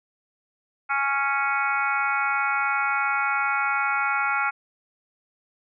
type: harmonic tone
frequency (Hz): 277.2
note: C#4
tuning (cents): 0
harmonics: 3 / 4 / 5 / 6 / 7 / 8 / 9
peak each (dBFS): -28 / -31 / -24 / -37 / -36 / -29 / -34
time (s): 0.89-4.51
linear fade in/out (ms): 20
effects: none